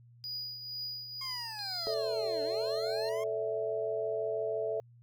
triangle tone with tremolo, 4915 Hz, D#8, 22 cents flat, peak -34 dBFS, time 0.24-1.94 s, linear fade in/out 0 ms, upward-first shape triangle, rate 2.1 Hz, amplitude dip 60%
25% pulse linear two-way sweep, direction down then up, 1083 to 280.8 to 1083 Hz, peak -39 dBFS, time 1.21-3.24 s, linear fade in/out 5 ms, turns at 2.43 s
sine tone, 4186 Hz, C8, in tune, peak -40 dBFS, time 1.59-3.09 s, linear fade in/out 0 ms
sine chord, A suspended fourth, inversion none, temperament equal with one note detuned, 440 / 573.3 / 659.3 Hz, A4 / D5 / E5, 0 / -42 / 0 cents, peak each -34 / -39 / -34 dBFS, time 1.87-4.8 s, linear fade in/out 0 ms
effects added 119 Hz sine -55 dBFS peak until 5.02 s

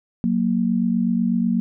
sine tone pair together, 185.01 / 233.1 Hz, F#3 / A#3, 0 / 0 cents, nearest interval major third, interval 400 cents, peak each -21 / -19 dBFS, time 0.24-1.6 s, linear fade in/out 0 ms, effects none

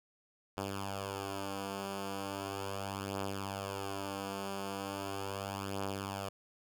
5% pulse beating tone pair, 98 / 98.38 Hz, G2 / G2, 0 / +7 cents, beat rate 0.38 Hz, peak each -33 / -27 dBFS, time 0.57-6.29 s, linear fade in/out 5 ms, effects none

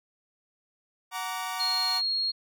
sawtooth chord, Gb augmented, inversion none, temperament equal with one note detuned, 740 / 932.3 / 1156.5 Hz, Gb5 / Bb5 / D6, 0 / 0 / -27 cents, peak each -32 dBFS, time 1.11-2.02 s, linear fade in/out 50 ms
sine tone, 4279 Hz, C8, 38 cents sharp, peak -25 dBFS, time 1.59-2.32 s, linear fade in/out 20 ms
effects none

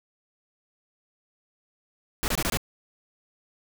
pink noise bursts, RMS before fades -26 dBFS, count 5, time 2.23-2.572 s, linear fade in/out 0 ms, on 50 ms, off 23 ms, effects none

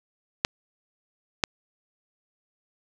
clicks, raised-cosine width 0.2 ms, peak -3 dBFS, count 2, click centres 0.449 / 1.438 s, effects none

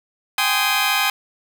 15% pulse chord, Ab major seventh, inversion third, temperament just, 778.7 / 830.6 / 1038.3 / 1245.9 Hz, G5 / Ab5 / C6 / Eb6, -12 / 0 / -14 / +2 cents, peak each -17 dBFS, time 0.38-1.1 s, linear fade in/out 2 ms, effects none

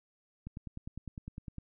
click train, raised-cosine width 5 ms, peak -29 dBFS, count 12, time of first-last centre 0.47-1.583 s, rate 9.88 Hz, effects none

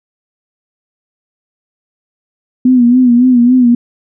sine tone with vibrato, 246.9 Hz, B3, in tune, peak -4 dBFS, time 2.65-3.75 s, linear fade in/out 5 ms, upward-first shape sine, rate 3.6 Hz, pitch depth 70 cents each way, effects none

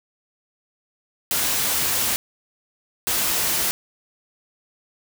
white noise bursts at uneven times, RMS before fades -22 dBFS, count 2, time 1.31-2.16 / 3.07-3.71 s, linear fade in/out 0 ms, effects none

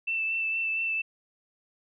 sine tone with vibrato, 2659 Hz, E7, 14 cents sharp, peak -26 dBFS, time 0.07-1.02 s, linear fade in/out 10 ms, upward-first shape sine, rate 4.3 Hz, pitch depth 17 cents each way, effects none

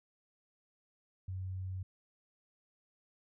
sine tone, 93.5 Hz, F#2, 19 cents sharp, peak -37 dBFS, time 1.28-1.83 s, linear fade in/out 5 ms, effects none

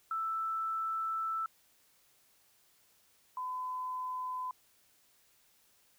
sine tone pair in turn, 1322 / 1012.6 Hz, E6 / B5, +5 / +43 cents, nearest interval perfect fourth, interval 462 cents, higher first, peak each -32 / -35 dBFS, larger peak first, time 0.11-1.46 / 3.37-4.51 s, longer first, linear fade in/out 2 ms, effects white hiss -68 dBFS RMS until 5.98 s

